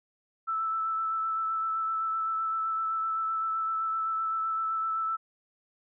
sine tone with vibrato, 1318.5 Hz, E6, in tune, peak -27 dBFS, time 0.47-5.17 s, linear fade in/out 20 ms, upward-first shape sine, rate 7.8 Hz, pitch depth 14 cents each way, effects none

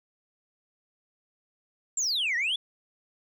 sine exponential two-way sweep, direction down then up, 7670 to 1820 to 3527 Hz, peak -23 dBFS, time 1.97-2.56 s, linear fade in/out 5 ms, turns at 2.36 s, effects tanh soft clip ceiling -23 dBFS

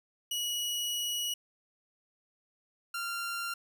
sawtooth tone pair in turn, 2917 / 1384.6 Hz, F#7 / F6, -25 / -15 cents, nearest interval octave + minor second, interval 1290 cents, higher first, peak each -28 / -30 dBFS, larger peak first, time 0.31-1.34 / 2.94-3.54 s, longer first, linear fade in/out 5 ms, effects none

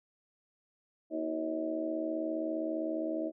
harmonic tone with a mistuned harmonic, 79.7 Hz, D#2, 42 cents sharp, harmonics 3 / 4 / 5 / 6 / 7 / 8, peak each -44 / -34 / -46 / -48 / -40 / -37 dBFS, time 1.1-3.32 s, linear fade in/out 50 ms, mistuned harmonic 5, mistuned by -110 cents, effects none

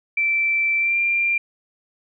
sine tone with pitch glide, 2335 to 2381 Hz, D7 to D7, -11 to +23 cents, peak -17 dBFS, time 0.17-1.38 s, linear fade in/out 5 ms, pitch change +34 cents, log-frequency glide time 0.78-0.98 s, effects none

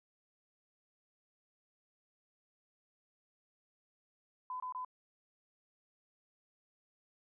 sine tone bursts, 1009 Hz, B5, 37 cents sharp, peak -38 dBFS, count 3, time 4.5-4.848 s, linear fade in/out 2 ms, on 100 ms, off 24 ms, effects none

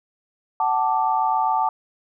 sine chord, D major, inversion first, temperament equal with one note detuned, 752.5 / 880 / 1174.7 Hz, F#5 / A5 / D6, +29 / 0 / 0 cents, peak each -23 / -20 / -25 dBFS, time 0.6-1.69 s, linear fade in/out 2 ms, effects none

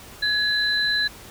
sine tone pair together, 1691 / 4022 Hz, G#6 / B7, +31 / +31 cents, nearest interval octave + minor third, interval 1500 cents, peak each -22 dBFS, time 0.22-1.08 s, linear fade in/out 10 ms, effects pink hiss -43 dBFS RMS until 1.3 s

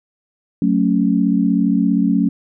sine chord, F# minor, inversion none, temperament just, 185 / 222 / 277.5 Hz, F#3 / A3 / C#4, 0 / +16 / +2 cents, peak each -17 dBFS, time 0.62-2.29 s, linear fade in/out 2 ms, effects none

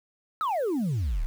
sine exponential sweep, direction down, 1342 to 30.87 Hz, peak -22 dBFS, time 0.41-1.26 s, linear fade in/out 0 ms, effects tanh soft clip ceiling -23 dBFS + 8-bit

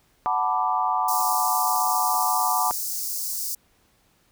sine chord, B minor seventh, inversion second, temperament equal, 740 / 880 / 987.8 / 1174.7 Hz, F#5 / A5 / B5 / D6, 0 / 0 / 0 / 0 cents, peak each -26 dBFS, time 0.26-2.71 s, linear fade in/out 0 ms
white high-pass noise, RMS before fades -29 dBFS, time 1.08-3.55 s, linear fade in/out 5 ms, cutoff 4800 Hz, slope 48 dB/octave
effects pink hiss -63 dBFS RMS until 4.31 s

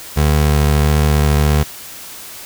25% pulse tone with vibrato, 74.4 Hz, D2, 23 cents sharp, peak -7 dBFS, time 0.16-1.64 s, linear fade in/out 20 ms, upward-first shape sine, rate 1.5 Hz, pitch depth 16 cents each way, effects white hiss -33 dBFS RMS until 2.45 s

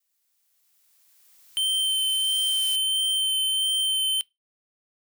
blue noise with exponential growth, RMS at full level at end -36 dBFS, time 0-2.76 s, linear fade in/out 5 ms, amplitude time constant 600 ms
square tone with vibrato, 3100 Hz, G7, 20 cents flat, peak -22 dBFS, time 1.57-4.21 s, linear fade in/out 0 ms, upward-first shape sine, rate 1.5 Hz, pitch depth 11 cents each way
effects noise-tail reverb RT60 0.2 s tail -23 dB re dry

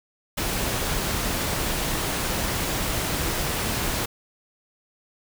pink noise, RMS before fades -26 dBFS, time 0.37-4.06 s, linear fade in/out 10 ms, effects none

